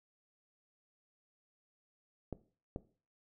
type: clicks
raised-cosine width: 2 ms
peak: -25 dBFS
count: 2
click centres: 2.327 / 2.761 s
effects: noise-tail reverb RT60 0.4 s tail -17 dB re dry